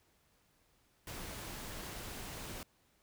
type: noise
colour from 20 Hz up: pink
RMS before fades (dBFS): -45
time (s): 1.07-2.63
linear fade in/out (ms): 2
effects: pink hiss -72 dBFS RMS until 3.02 s